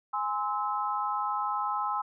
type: chord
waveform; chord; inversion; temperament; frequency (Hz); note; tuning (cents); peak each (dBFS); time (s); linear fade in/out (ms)
sine; Ab augmented; none; just; 830.6 / 1038.3 / 1297.8; Ab5 / C6 / E6; 0 / -14 / -27; -32; 0.13-2.02; 10
effects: none